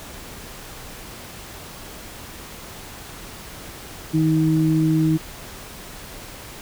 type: tone pair together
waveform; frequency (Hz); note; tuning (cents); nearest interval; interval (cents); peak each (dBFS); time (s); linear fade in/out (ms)
sine; 158.1 / 316.5; D#3 / D#4; +28 / +30; octave; 1202; -18; 4.13-5.18; 20
effects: pink hiss -38 dBFS RMS until 6.61 s